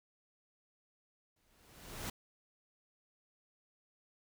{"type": "noise with exponential growth", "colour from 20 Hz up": "pink", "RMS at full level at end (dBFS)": -39, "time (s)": [1.36, 2.1], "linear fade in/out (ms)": 5, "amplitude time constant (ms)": 160, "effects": []}